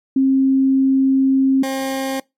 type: tone pair in turn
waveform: sine / 20% pulse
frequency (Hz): 267.3 / 267.3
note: C4 / C4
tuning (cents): +37 / +37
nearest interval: unison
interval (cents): 0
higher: neither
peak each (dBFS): -11 / -15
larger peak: first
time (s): 0.16-1.63 / 1.63-2.2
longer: first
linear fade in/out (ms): 5
effects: noise-tail reverb RT60 0.2 s tail -24 dB re dry + MP3 64 kbps